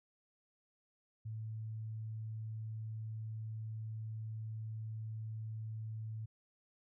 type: tone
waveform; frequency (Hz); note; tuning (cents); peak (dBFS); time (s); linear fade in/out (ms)
sine; 110; A2; 0; -40; 1.25-6.26; 10
effects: none